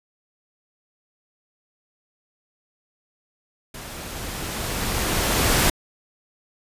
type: noise with level ramp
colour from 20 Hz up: pink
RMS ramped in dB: -37 to -17 dBFS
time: 3.74-5.7 s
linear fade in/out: 5 ms
effects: resampled to 32000 Hz